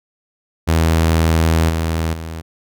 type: tone with level steps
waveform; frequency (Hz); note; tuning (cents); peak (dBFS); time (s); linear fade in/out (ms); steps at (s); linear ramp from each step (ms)
sawtooth; 81.3; E2; -23; -8 / -13 / -22; 0.67-2.42; 20; 1.69 / 2.13; 10
effects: none